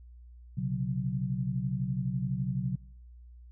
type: chord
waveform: sine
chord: B suspended second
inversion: none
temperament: equal with one note detuned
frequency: 126.65 / 138.59 / 185 Hz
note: B2 / C#3 / F#3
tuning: +44 / 0 / 0 cents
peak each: -33 dBFS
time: 0.57-2.76 s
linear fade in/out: 10 ms
effects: noise-tail reverb RT60 0.8 s tail -25 dB re dry + added 60 Hz sine -48 dBFS peak until 3.51 s